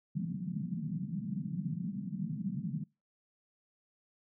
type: band-pass noise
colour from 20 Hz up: pink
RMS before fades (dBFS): -37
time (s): 0.15-2.84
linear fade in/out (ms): 10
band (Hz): 150 to 210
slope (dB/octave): 48
effects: noise-tail reverb RT60 0.3 s tail -26 dB re dry